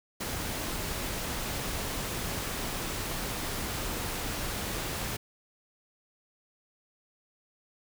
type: noise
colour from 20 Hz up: pink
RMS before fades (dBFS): -34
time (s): 0.2-5.17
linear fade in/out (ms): 10
effects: none